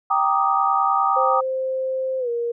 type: chord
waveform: sine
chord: Eb major seventh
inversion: first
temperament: equal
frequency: 784 / 932.3 / 1174.7 / 1244.5 Hz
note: G5 / Bb5 / D6 / Eb6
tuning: 0 / 0 / 0 / 0 cents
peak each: -21 / -25 / -23 / -20 dBFS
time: 0.1-1.41 s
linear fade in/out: 10 ms
type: tone with pitch glide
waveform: sine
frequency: 523.3 to 471.6 Hz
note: C5 to A#4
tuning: 0 to +20 cents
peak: -21 dBFS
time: 1.16-2.52 s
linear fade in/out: 10 ms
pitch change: -180 cents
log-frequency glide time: 2.19-2.29 s
effects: none